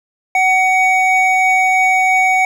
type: tone pair together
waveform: triangle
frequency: 750 / 2247 Hz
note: F#5 / C#7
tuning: +23 / +23 cents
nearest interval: octave + perfect fifth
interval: 1900 cents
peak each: -11 dBFS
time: 0.35-2.45 s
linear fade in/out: 2 ms
effects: none